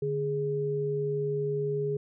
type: tone pair together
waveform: sine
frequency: 146.7 / 414.9 Hz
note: D3 / G#4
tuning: -2 / -2 cents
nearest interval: octave + tritone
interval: 1800 cents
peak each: -32 / -28 dBFS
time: 0.02-1.97 s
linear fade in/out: 5 ms
effects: none